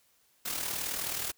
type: noise with amplitude modulation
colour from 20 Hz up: white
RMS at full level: -32 dBFS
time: 0.45-1.32 s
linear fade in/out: 10 ms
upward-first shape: sine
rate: 39.1 Hz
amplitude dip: 55%
effects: white hiss -68 dBFS RMS until 1.37 s